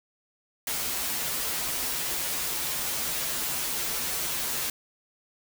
white noise with comb filter, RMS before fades -30 dBFS, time 0.67-4.7 s, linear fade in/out 2 ms, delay 10 ms, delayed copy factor -0.95, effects none

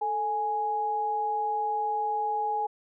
sine tone pair together, 440 / 832.2 Hz, A4 / G#5, 0 / +3 cents, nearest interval major seventh, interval 1103 cents, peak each -35 / -26 dBFS, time 0.01-2.67 s, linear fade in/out 10 ms, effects none

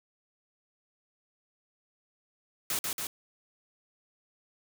white noise with echo, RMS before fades -31 dBFS, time 2.7-2.79 s, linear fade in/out 2 ms, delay 140 ms, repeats 2, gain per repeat -2 dB, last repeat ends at 3.07 s, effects none

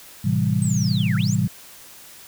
sine chord, A minor seventh, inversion none, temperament equal, 110 / 130.81 / 164.81 / 196 Hz, A2 / C3 / E3 / G3, 0 / 0 / 0 / 0 cents, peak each -23 dBFS, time 0.24-1.48 s, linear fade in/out 10 ms
sine linear two-way sweep, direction down then up, 8372 to 1280 to 7610 Hz, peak -29 dBFS, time 0.62-1.35 s, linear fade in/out 0 ms, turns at 1.16 s
effects white hiss -44 dBFS RMS until 2.27 s

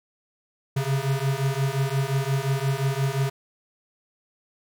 square beating tone pair, 133.3 / 139 Hz, C3 / C#3, +33 / +5 cents, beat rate 5.7 Hz, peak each -26 dBFS, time 0.76-3.3 s, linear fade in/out 10 ms, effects none

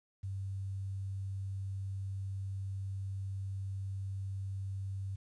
sine tone with quantisation, 97 Hz, G2, 18 cents flat, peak -36 dBFS, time 0.23-5.16 s, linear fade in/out 10 ms, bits 11, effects resampled to 22050 Hz

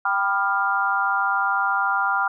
sine chord, G dominant seventh, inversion none, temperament equal with one note detuned, 784 / 987.8 / 1203.5 / 1396.9 Hz, G5 / B5 / D6 / F6, 0 / 0 / +42 / 0 cents, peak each -25 / -26 / -26 / -22 dBFS, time 0.05-2.28 s, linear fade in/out 5 ms, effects none

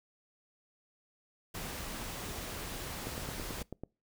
pink noise, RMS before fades -41 dBFS, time 1.54-3.63 s, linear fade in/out 10 ms
click train, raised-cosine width 2 ms, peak -27 dBFS, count 8, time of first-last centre 3.07-3.836 s, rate 9.14 Hz
effects noise-tail reverb RT60 0.3 s tail -25 dB re dry

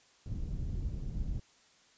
pink low-pass noise, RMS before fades -36 dBFS, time 0.26-1.4 s, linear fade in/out 2 ms, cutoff 140 Hz, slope 12 dB/octave, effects white hiss -64 dBFS RMS until 1.97 s + resampled to 16000 Hz

